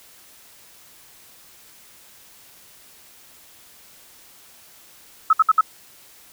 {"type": "tone bursts", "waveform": "sine", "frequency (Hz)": 1291, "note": "E6", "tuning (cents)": -37, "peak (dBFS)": -10, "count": 4, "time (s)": [5.3, 5.61], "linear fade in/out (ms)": 5, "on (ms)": 31, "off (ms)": 62, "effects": ["white hiss -49 dBFS RMS until 6.32 s"]}